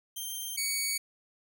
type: tone pair in turn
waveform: 10% pulse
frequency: 3154 / 2242 Hz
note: G7 / C#7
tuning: +10 / +19 cents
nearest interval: tritone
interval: 591 cents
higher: first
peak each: -27 / -20 dBFS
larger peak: second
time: 0.16-0.57 / 0.57-0.98 s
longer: neither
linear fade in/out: 10 ms
effects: none